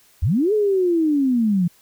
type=linear two-way sweep; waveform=sine; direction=up then down; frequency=61.3 to 434.1 to 167.3 Hz; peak=-15 dBFS; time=0.22-1.68 s; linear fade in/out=10 ms; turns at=0.53 s; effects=white hiss -55 dBFS RMS until 1.81 s